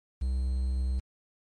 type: tone with quantisation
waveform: triangle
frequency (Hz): 64.5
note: C2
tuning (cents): -24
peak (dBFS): -24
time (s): 0.21-1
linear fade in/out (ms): 10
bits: 9
effects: MP3 48 kbps